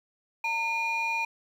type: tone pair together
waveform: sine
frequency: 911.6 / 2430 Hz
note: A#5 / D#7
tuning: -39 / -42 cents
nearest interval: octave + perfect fourth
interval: 1697 cents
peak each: -28 / -26 dBFS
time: 0.44-1.25 s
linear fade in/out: 5 ms
effects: tanh soft clip ceiling -23 dBFS + 9-bit